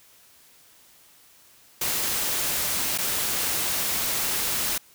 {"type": "noise with dropouts", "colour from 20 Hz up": "white", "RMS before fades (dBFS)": -26, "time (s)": [1.81, 4.78], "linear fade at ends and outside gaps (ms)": 5, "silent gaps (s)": [2.978, 2.984], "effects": ["white hiss -55 dBFS RMS until 4.94 s"]}